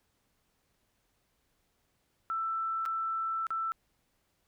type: tone with dropouts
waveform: sine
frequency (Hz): 1329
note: E6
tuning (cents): +14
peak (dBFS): -30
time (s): 2.3-3.72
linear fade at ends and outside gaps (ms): 0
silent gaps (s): 2.854-2.86 / 3.468-3.505
effects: pink hiss -75 dBFS RMS until 4.47 s